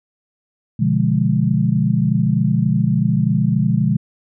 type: chord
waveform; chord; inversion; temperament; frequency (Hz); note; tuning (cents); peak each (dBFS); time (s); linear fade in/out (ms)
sine; B diminished seventh; none; equal; 123.47 / 146.83 / 174.61 / 207.7; B2 / D3 / F3 / Ab3; 0 / 0 / 0 / 0; -19; 0.79-3.97; 10
effects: none